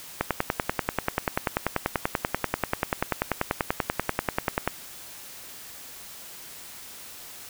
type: click train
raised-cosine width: 0.5 ms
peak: -7 dBFS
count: 47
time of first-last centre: 0.21-4.676 s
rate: 10.3 Hz
effects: white hiss -43 dBFS RMS until 7.49 s